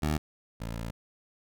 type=tone pair in turn; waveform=15% pulse; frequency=76.1 / 56.71 Hz; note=D#2 / A#1; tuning=-38 / -47 cents; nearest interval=perfect fourth; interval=509 cents; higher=first; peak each=-20 / -28 dBFS; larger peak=first; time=0.02-0.18 / 0.6-0.91 s; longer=second; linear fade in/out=10 ms; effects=none